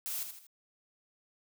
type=noise with echo; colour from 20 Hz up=blue; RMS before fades=-37 dBFS; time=0.06-0.23 s; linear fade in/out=0 ms; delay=79 ms; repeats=3; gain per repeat=-7 dB; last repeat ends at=0.467 s; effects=none